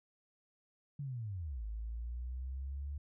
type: linear two-way sweep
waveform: sine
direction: down then up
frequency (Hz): 146.83 to 52.5 to 72.5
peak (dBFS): -38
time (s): 0.99-2.98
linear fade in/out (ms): 5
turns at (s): 1.64
effects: none